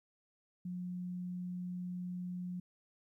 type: tone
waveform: sine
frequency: 179.5 Hz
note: F3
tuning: 48 cents sharp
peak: -38 dBFS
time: 0.65-2.6 s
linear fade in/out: 5 ms
effects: 13-bit